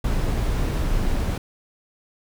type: noise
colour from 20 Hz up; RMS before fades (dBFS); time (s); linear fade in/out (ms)
brown; -22; 0.04-1.38; 5
effects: none